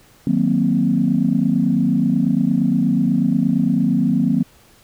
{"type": "chord", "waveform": "sine", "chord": "C half-diminished seventh", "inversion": "first", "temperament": "equal", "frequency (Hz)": [155.56, 185, 233.1, 261.6], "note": ["Eb3", "Gb3", "Bb3", "C4"], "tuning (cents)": [0, 0, 0, 0], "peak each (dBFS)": [-22, -19, -18, -19], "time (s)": [0.27, 4.43], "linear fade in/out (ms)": 2, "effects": ["tanh soft clip ceiling -4 dBFS", "pink hiss -51 dBFS RMS until 4.83 s"]}